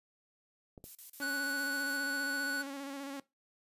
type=clicks; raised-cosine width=2 ms; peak=-36 dBFS; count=2; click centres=0.778 / 0.841 s
type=noise bursts; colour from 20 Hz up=violet; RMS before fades=-47 dBFS; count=8; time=0.84-1.972 s; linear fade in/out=0 ms; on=110 ms; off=36 ms
type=tone with vibrato; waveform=sawtooth; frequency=277.2 Hz; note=C#4; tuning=in tune; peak=-36 dBFS; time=1.2-3.2 s; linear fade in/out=2 ms; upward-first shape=square; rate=15 Hz; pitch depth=31 cents each way
type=tone; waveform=square; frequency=1480 Hz; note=F#6; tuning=in tune; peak=-34 dBFS; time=1.21-2.63 s; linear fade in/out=20 ms
effects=noise-tail reverb RT60 0.2 s tail -19 dB re dry + resampled to 32000 Hz